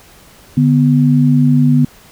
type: tone pair together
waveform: sine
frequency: 146.83 / 247.3 Hz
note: D3 / B3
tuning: 0 / +3 cents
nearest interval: major sixth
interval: 903 cents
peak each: -10 dBFS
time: 0.57-1.85 s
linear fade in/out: 5 ms
effects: pink hiss -43 dBFS RMS until 2.11 s